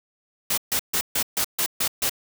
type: noise bursts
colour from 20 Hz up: white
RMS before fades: -23 dBFS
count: 8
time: 0.5-2.096 s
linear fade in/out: 5 ms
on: 77 ms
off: 140 ms
effects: none